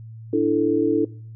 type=chord; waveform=sine; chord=D suspended second; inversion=none; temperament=equal with one note detuned; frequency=293.7 / 331.9 / 440 Hz; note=D4 / E4 / A4; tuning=0 / +12 / 0 cents; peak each=-21 dBFS; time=0.33-1.05 s; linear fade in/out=5 ms; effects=noise-tail reverb RT60 0.5 s tail -21 dB re dry + added 112 Hz sine -36 dBFS peak until 1.35 s